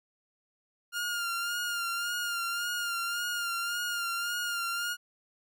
sawtooth tone with vibrato, 1407 Hz, F6, 12 cents sharp, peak -27 dBFS, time 0.92-4.97 s, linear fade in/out 50 ms, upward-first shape sine, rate 1.8 Hz, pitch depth 37 cents each way, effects none

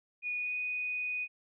sine tone with pitch glide, 2460 to 2484 Hz, D#7 to D#7, -20 to -3 cents, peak -32 dBFS, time 0.22-1.28 s, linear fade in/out 50 ms, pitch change +17 cents, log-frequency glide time 0.37-0.57 s, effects none

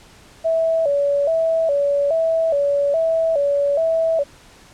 sine tone with vibrato, 609 Hz, D#5, 37 cents flat, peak -15 dBFS, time 0.44-4.24 s, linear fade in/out 20 ms, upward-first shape square, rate 1.2 Hz, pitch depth 120 cents each way, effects pink hiss -47 dBFS RMS until 4.73 s + low-pass 9000 Hz 12 dB/octave

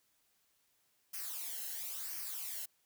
blue noise with flanger, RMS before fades -42 dBFS, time 1.13-2.66 s, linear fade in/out 10 ms, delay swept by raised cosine 0.26 to 0.86 ms, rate 0.97 Hz, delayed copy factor -0.65, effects white hiss -75 dBFS RMS until 2.85 s

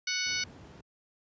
harmonic tone, 740 Hz, F#5, in tune, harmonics 2 / 3 / 4 / 5 / 6 / 7 / 8, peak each -38 / -34 / -39 / -40 / -35 / -39 / -37 dBFS, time 0.07-0.44 s, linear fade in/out 5 ms
brown noise, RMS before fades -46 dBFS, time 0.26-0.81 s, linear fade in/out 5 ms
effects high-pass 100 Hz 12 dB/octave + resampled to 16000 Hz

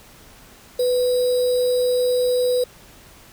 sine tone with sample-and-hold, 497.4 Hz, B4, 12 cents sharp, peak -16 dBFS, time 0.79-2.64 s, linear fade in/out 5 ms, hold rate 4410 Hz, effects pink hiss -47 dBFS RMS until 3.32 s

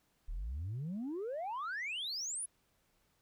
sine exponential sweep, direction up, 34.72 to 10660 Hz, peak -35 dBFS, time 0.28-2.46 s, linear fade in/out 10 ms, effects tanh soft clip ceiling -35 dBFS + pink hiss -75 dBFS RMS until 3.21 s

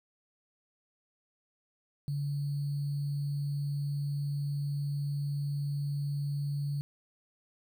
sine tone with sample-and-hold, 143.2 Hz, D3, 43 cents flat, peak -30 dBFS, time 2.08-6.81 s, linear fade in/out 0 ms, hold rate 4410 Hz, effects none

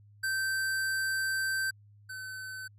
square tone pair in turn, 1555 / 1524.8 Hz, G6 / G6, -14 / -48 cents, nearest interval unison, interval 34 cents, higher first, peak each -29 / -39 dBFS, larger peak first, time 0.23-1.71 / 2.09-2.68 s, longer first, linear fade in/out 10 ms, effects added 103 Hz sine -54 dBFS peak until 2.78 s + MP3 64 kbps

